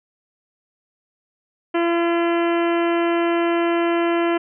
harmonic tone, 340 Hz, F4, 46 cents flat, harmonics 1 / 2 / 3 / 4 / 5 / 6 / 7 / 8 / 9, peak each -18 / -24 / -28 / -30 / -32 / -34 / -35 / -36 / -37 dBFS, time 1.74-4.38 s, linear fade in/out 10 ms, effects none

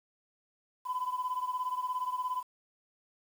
sine beating tone pair, 1002 / 1019 Hz, B5 / C6, +25 / -46 cents, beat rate 17 Hz, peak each -32 / -35 dBFS, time 0.85-2.43 s, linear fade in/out 20 ms, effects tanh soft clip ceiling -26 dBFS + 9-bit

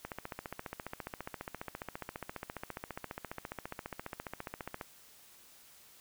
click train, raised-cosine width 0.5 ms, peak -24 dBFS, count 71, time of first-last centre 0.05-4.812 s, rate 14.7 Hz, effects white hiss -59 dBFS RMS until 6 s

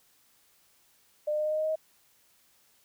sine tone with pitch steps, 601 / 605.2 / 609.4 / 613.6 / 617.9 / 622.2 / 626.5 / 630.9 Hz, D5 / D#5 / D#5 / D#5 / D#5 / D#5 / D#5 / D#5, +40 / -48 / -36 / -24 / -12 / 0 / +12 / +24 cents, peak -26 dBFS, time 1.27-1.758 s, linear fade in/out 10 ms, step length 61 ms, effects white hiss -65 dBFS RMS until 2.84 s

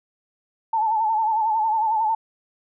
sine tone with vibrato, 878 Hz, A5, 4 cents flat, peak -18 dBFS, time 0.73-2.15 s, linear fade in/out 5 ms, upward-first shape sine, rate 11 Hz, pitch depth 66 cents each way, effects none

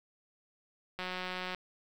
click train, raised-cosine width 0.3 ms, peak -22 dBFS, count 103, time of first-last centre 0.99-1.547 s, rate 183 Hz, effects 9-bit

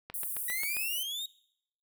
click train, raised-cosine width 0.3 ms, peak -25 dBFS, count 6, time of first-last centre 0.1-0.768 s, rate 7.49 Hz
pink high-pass noise, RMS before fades -36 dBFS, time 0.14-1.03 s, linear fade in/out 2 ms, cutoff 9400 Hz, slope 48 dB/octave
40% pulse exponential sweep, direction up, 1926 to 3801 Hz, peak -33 dBFS, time 0.48-1.26 s, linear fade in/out 5 ms
effects noise-tail reverb RT60 0.7 s tail -21 dB re dry

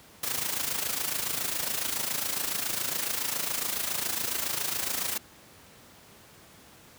white noise with amplitude modulation, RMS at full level -28 dBFS, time 0.23-5.18 s, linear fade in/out 5 ms, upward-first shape sine, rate 27.2 Hz, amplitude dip 65%, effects pink hiss -53 dBFS RMS until 6.98 s + high-pass 80 Hz 12 dB/octave

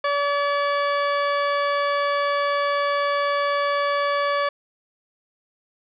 harmonic tone, 572 Hz, D5, 46 cents flat, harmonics 1 / 2 / 3 / 4 / 5 / 6 / 8, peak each -23 / -23 / -29 / -33 / -40 / -36 / -40 dBFS, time 0.04-4.49 s, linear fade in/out 5 ms, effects none

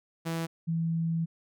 sawtooth / sine tone pair in turn, 164.8 / 164.8 Hz, E3 / E3, 0 / 0 cents, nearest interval unison, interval 0 cents, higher neither, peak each -26 dBFS, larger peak neither, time 0.25-0.47 / 0.67-1.26 s, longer second, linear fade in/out 20 ms, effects none

